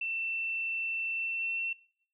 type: tone with pitch glide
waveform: sine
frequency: 2682 to 2705 Hz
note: E7 to E7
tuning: +29 to +44 cents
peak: -31 dBFS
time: 0.01-1.73 s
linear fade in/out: 5 ms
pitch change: +15 cents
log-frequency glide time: 1.14-1.61 s
effects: noise-tail reverb RT60 0.6 s tail -20 dB re dry